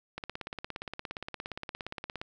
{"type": "click train", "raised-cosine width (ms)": 0.3, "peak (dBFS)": -21, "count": 36, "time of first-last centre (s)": [0.18, 2.215], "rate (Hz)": 17.2, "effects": []}